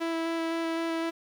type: tone with vibrato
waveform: sawtooth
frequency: 329.6 Hz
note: E4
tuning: in tune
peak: -24 dBFS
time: 0-1.11 s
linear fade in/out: 20 ms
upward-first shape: square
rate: 3.9 Hz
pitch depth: 8 cents each way
effects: low-pass 4000 Hz 12 dB/octave + 9-bit